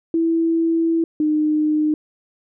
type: tone pair in turn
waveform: sine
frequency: 329.6 / 305.1 Hz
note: E4 / D#4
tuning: 0 / -34 cents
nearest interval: minor second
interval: 134 cents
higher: first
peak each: -15 dBFS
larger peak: neither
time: 0.14-1.04 / 1.2-1.94 s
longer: first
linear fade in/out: 2 ms
effects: none